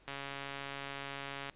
click train, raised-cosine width 0.3 ms, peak -25 dBFS, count 198, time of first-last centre 0.08-1.497 s, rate 139 Hz, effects pink hiss -64 dBFS RMS until 1.55 s + resampled to 8000 Hz

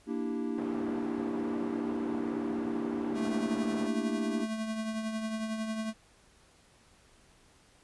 triangle chord, E half-diminished seventh, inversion second, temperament equal, 233.1 / 293.7 / 329.6 / 392 Hz, Bb3 / D4 / E4 / G4, 0 / 0 / 0 / 0 cents, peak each -33 / -34 / -36 / -37 dBFS, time 0.06-4.47 s, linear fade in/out 50 ms
pink band-pass noise, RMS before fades -43 dBFS, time 0.58-3.87 s, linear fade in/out 2 ms, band 200 to 1100 Hz, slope 12 dB/octave
square tone with tremolo, 220 Hz, A3, in tune, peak -31 dBFS, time 3.14-5.94 s, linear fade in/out 50 ms, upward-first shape triangle, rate 11 Hz, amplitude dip 50%
effects pink hiss -62 dBFS RMS until 7.83 s + resampled to 24000 Hz

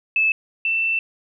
sine tone pair in turn, 2617 / 2672 Hz, E7 / E7, -13 / +23 cents, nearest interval unison, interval 36 cents, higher second, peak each -15 / -18 dBFS, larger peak first, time 0.16-0.32 / 0.65-0.99 s, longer second, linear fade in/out 2 ms, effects none

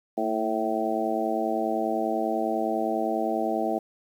harmonic tone with a mistuned harmonic, 110 Hz, A2, in tune, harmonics 2 / 3 / 4 / 5 / 6 / 7, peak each -32 / -30 / -33 / -34 / -29 / -30 dBFS, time 0.17-3.79 s, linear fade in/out 10 ms, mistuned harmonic 2, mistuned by +41 cents, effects 9-bit

